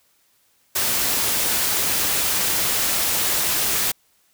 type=noise; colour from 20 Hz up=white; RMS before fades=-21 dBFS; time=0.75-3.92 s; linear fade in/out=10 ms; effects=white hiss -62 dBFS RMS until 4.33 s